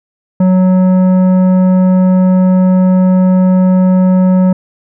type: tone with tanh clipping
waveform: sine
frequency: 185 Hz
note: F#3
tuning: in tune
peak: -7 dBFS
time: 0.4-4.53 s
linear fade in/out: 5 ms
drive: 11 dB
effects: none